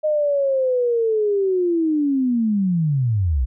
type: linear sweep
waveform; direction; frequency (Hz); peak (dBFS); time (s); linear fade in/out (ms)
sine; down; 619 to 56.4; -16; 0.03-3.46; 20
effects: none